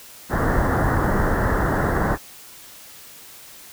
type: low-pass noise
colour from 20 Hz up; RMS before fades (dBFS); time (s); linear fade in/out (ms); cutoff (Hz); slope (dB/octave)
pink; -20; 0.29-2.18; 50; 1900; 96
effects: white hiss -43 dBFS RMS until 3.72 s